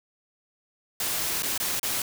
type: noise with dropouts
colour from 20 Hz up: white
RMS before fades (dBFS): -28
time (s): 1-2.02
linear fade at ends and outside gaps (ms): 2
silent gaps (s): 1.423-1.431 / 1.578-1.6 / 1.796-1.83
effects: none